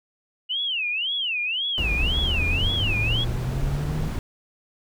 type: tone with vibrato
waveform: sine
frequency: 2852 Hz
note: F7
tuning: 36 cents sharp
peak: -23 dBFS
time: 0.49-3.25 s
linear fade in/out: 20 ms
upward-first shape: sine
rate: 1.9 Hz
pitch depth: 290 cents each way
type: noise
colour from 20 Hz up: brown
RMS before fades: -27 dBFS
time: 1.78-4.19 s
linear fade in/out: 0 ms
type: linear sweep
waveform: triangle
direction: up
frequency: 50 to 158.4 Hz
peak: -24 dBFS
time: 1.79-4.08 s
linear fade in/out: 0 ms
effects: none